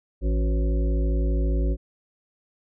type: harmonic tone with a mistuned harmonic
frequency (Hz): 55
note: A1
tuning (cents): 0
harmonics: 1 / 3 / 5 / 7 / 9 / 10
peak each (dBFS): -20 / -33 / -33 / -34 / -41 / -39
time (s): 0.21-1.77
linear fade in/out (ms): 50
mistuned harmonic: 7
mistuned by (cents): -82
effects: none